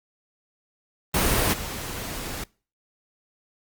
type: noise with level steps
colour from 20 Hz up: pink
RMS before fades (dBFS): -21 / -33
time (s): 1.14-2.44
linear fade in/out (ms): 5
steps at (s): 1.52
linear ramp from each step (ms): 20
effects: noise-tail reverb RT60 0.4 s tail -25 dB re dry + Opus 32 kbps